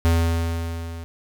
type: tone with level ramp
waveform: square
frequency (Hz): 83.3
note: E2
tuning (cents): +19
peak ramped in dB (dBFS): -15 to -33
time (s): 0.05-1.04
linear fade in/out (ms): 0
effects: none